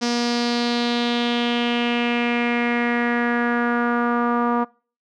sawtooth tone with low-pass filter sweep, 238.9 Hz, A#3, 43 cents sharp, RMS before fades -21 dBFS, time 0.01-4.65 s, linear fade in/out 20 ms, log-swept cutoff 5400 to 1100 Hz, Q 3.8, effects noise-tail reverb RT60 0.4 s tail -25 dB re dry

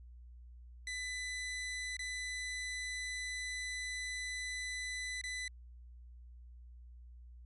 sawtooth tone with dropouts, 1999 Hz, B6, 20 cents sharp, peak -35 dBFS, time 0.87-5.48 s, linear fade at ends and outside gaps 2 ms, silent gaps 1.968-1.992 / 5.214-5.238 s, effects added 60 Hz sine -51 dBFS peak until 7.45 s + resampled to 24000 Hz

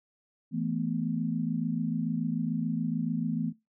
sine chord, E suspended fourth, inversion none, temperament equal, 164.81 / 220 / 246.9 Hz, E3 / A3 / B3, 0 / 0 / 0 cents, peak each -32 dBFS, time 0.51-3.53 s, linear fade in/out 50 ms, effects noise-tail reverb RT60 0.2 s tail -19 dB re dry

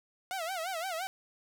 sawtooth tone with vibrato, 705 Hz, F5, 16 cents sharp, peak -30 dBFS, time 0.31-1.07 s, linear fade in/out 0 ms, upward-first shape sine, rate 5.8 Hz, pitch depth 170 cents each way, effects 11-bit

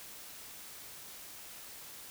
silence, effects white hiss -49 dBFS RMS until 2.1 s

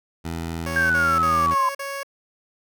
15% pulse tone with pitch glide, 82.9 to 82 Hz, E2 to E2, +10 to -9 cents, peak -21 dBFS, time 0.24-1.55 s, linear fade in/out 20 ms, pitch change -19 cents, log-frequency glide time 1.21-1.44 s
15% pulse tone bursts, 554.4 Hz, C#5, in tune, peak -22 dBFS, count 5, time 0.66-2.032 s, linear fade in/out 5 ms, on 240 ms, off 43 ms
sine exponential sweep, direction down, 1611 to 1023 Hz, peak -17 dBFS, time 0.76-1.69 s, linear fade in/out 2 ms
effects none

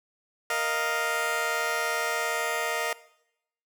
15% pulse chord, Bb suspended fourth, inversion none, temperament just, 466.2 / 621.6 / 699.2 Hz, Bb4 / Eb5 / F5, 0 / -2 / +2 cents, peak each -25 dBFS, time 0.5-2.93 s, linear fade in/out 2 ms, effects noise-tail reverb RT60 0.8 s tail -19 dB re dry

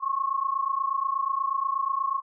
sine tone pair together, 1073.7 / 1102 Hz, C6 / C#6, +44 / -11 cents, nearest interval unison, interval 45 cents, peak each -27 / -27 dBFS, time 0-2.22 s, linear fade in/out 50 ms, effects none

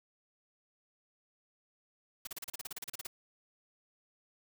white noise bursts, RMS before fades -41 dBFS, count 15, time 2.25-3.07 s, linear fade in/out 5 ms, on 22 ms, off 35 ms, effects none

